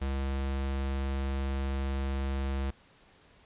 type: tone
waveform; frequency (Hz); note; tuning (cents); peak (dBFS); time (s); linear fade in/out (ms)
square; 67.8; C#2; -38; -30; 0.01-2.71; 10
effects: pink hiss -60 dBFS RMS until 3.45 s + resampled to 8000 Hz